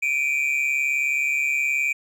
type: tone pair together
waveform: triangle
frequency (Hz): 2329 / 2468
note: D7 / D#7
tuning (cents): -15 / -15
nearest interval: minor second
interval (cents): 100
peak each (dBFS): -21 / -22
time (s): 0.02-1.93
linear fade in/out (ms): 10
effects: none